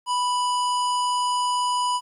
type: harmonic tone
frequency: 987.8 Hz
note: B5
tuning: in tune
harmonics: 1 / 3 / 5 / 7 / 9 / 10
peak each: -21 / -31 / -35 / -38 / -40 / -41 dBFS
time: 0.06-2.01 s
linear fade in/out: 50 ms
effects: 10-bit